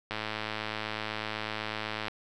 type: click train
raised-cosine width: 0.3 ms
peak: -17 dBFS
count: 214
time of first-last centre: 0.11-2.082 s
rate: 108 Hz
effects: none